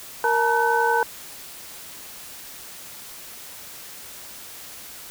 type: tone cluster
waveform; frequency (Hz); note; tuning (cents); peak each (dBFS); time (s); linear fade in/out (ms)
sine; 465.6 / 872 / 943 / 1512; A#4 / A5 / A#5 / F#6; -2 / -16 / +20 / +37; -23; 0.24-1.03; 2
effects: white hiss -40 dBFS RMS until 5.1 s